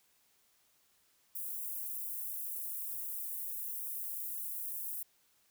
white high-pass noise, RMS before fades -40 dBFS, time 1.35-5.03 s, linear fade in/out 5 ms, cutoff 11000 Hz, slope 24 dB/octave, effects white hiss -71 dBFS RMS until 5.5 s

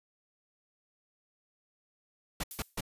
pink noise bursts, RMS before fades -34 dBFS, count 3, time 2.4-2.808 s, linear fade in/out 5 ms, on 36 ms, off 150 ms
violet noise with exponential decay, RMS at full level -37 dBFS, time 2.51-2.8 s, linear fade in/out 1 ms, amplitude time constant 63 ms
effects resampled to 32000 Hz

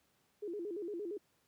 sine tone with vibrato, 376.9 Hz, F#4, 32 cents sharp, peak -38 dBFS, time 0.42-1.18 s, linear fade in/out 10 ms, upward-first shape square, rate 8.7 Hz, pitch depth 170 cents each way, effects pink hiss -74 dBFS RMS until 1.47 s + high-pass 100 Hz 12 dB/octave

